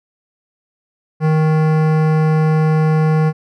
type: tone with hard clipping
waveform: sine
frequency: 156.4 Hz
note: D#3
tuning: 9 cents sharp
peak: -13 dBFS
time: 1.2-3.33 s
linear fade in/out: 50 ms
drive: 17 dB
effects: none